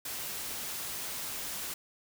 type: noise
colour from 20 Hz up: white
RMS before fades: -38 dBFS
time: 0.05-1.74 s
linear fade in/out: 5 ms
effects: none